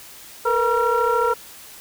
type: tone cluster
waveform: sine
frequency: 453.9 / 487.6 / 953 / 1366 Hz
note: A#4 / B4 / A#5 / F6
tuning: -46 / -22 / +38 / -39 cents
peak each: -21 dBFS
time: 0.45-1.34 s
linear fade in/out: 10 ms
effects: tanh soft clip ceiling -10 dBFS + white hiss -42 dBFS RMS until 1.8 s